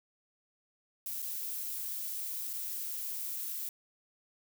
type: noise with dropouts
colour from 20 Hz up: violet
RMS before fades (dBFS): -38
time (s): 1.06-3.69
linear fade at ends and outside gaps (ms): 1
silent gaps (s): 1.22-1.225 / 2.531-2.535
effects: none